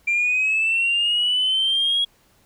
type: linear sweep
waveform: sine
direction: up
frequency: 2366 to 3322 Hz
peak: -16 dBFS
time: 0.07-2.05 s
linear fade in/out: 10 ms
effects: tanh soft clip ceiling -14 dBFS + pink hiss -59 dBFS RMS until 2.45 s